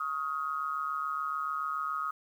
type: tone with amplitude modulation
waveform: sine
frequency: 1257 Hz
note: D#6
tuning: 17 cents sharp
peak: -27 dBFS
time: 0-2.11 s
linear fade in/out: 5 ms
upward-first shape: sine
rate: 147 Hz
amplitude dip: 80%
effects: 10-bit